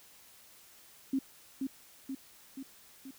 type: tone with echo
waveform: sine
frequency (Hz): 268.1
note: C4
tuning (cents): +42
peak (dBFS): -27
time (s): 1.13-1.19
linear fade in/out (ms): 5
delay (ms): 480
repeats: 4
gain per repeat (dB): -4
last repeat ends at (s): 3.11
effects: white hiss -58 dBFS RMS until 3.18 s